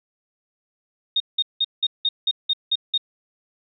sine tone bursts, 3700 Hz, A#7, 14 cents flat, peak -17 dBFS, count 9, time 1.16-2.978 s, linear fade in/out 5 ms, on 42 ms, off 180 ms, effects none

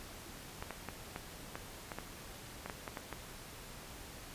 clicks, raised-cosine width 0.5 ms, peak -25 dBFS, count 12, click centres 0.625 / 0.707 / 0.887 / 1.161 / 1.555 / 1.918 / 1.986 / 2.66 / 2.698 / 2.878 / 2.972 / 3.127 s, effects pink hiss -50 dBFS RMS until 4.34 s + resampled to 32000 Hz

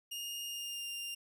sawtooth tone with pitch glide, 2838 to 2796 Hz, F7 to F7, +27 to +1 cents, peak -36 dBFS, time 0.11-1.15 s, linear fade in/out 10 ms, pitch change -26 cents, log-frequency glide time 0.45-0.88 s, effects none

